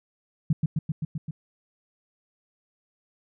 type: tone with echo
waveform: sine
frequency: 155 Hz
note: D#3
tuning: 6 cents flat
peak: -17 dBFS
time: 0.5-0.53 s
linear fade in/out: 5 ms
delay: 130 ms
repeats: 6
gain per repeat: -2 dB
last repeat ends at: 1.31 s
effects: none